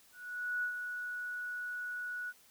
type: tone with ADSR envelope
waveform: sine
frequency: 1469 Hz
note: F#6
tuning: 13 cents flat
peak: -31 dBFS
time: 0.12-2.33 s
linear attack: 510 ms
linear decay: 90 ms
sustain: -6 dB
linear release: 41 ms
effects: white hiss -63 dBFS RMS until 2.5 s